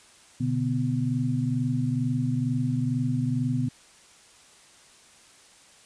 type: tone cluster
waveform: sine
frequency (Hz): 123.2 / 145.4 / 249.3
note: B2 / D3 / B3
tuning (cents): -4 / -17 / +16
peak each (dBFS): -27 / -29 / -27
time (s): 0.4-3.69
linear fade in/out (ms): 10
effects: white hiss -54 dBFS RMS until 5.85 s + resampled to 22050 Hz